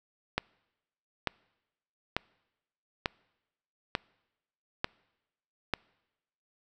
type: click train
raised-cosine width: 0.3 ms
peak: -11 dBFS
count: 7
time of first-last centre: 0.38-5.737 s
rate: 1.12 Hz
effects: noise-tail reverb RT60 1.0 s tail -26 dB re dry